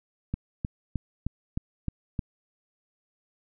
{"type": "click train", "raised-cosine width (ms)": 5, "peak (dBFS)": -16, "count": 7, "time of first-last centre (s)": [0.34, 2.192], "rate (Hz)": 3.24, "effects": []}